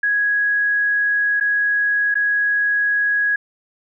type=tone with dropouts; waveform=sine; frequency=1663 Hz; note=G#6; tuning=2 cents sharp; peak=-15 dBFS; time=0.03-3.36 s; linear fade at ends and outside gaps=5 ms; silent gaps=1.4-1.408 / 2.143-2.153 s; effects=none